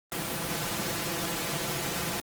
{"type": "noise with comb filter", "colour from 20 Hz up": "pink", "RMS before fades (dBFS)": -31, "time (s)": [0.12, 2.2], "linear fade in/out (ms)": 0, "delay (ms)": 5.9, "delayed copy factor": 0.55, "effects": ["high-pass 100 Hz 12 dB/octave", "Opus 24 kbps"]}